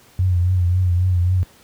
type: tone with vibrato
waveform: sine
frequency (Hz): 90.1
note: F#2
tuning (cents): -45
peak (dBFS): -13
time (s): 0.19-1.43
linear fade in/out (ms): 0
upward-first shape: triangle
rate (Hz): 3.7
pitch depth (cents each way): 64
effects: pink hiss -50 dBFS RMS until 1.63 s + high-pass 60 Hz 12 dB/octave